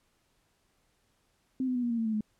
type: tone with pitch steps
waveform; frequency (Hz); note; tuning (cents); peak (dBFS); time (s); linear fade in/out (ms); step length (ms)
sine; 260.3 / 253 / 246 / 239.1 / 232.4 / 226 / 219.6 / 213.5; C4 / B3 / B3 / A#3 / A#3 / A3 / A3 / G#3; -9 / +42 / -7 / +44 / -5 / +47 / -3 / +48; -27; 1.6-2.208; 2; 76
effects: pink hiss -72 dBFS RMS until 2.39 s + low-pass 12000 Hz 12 dB/octave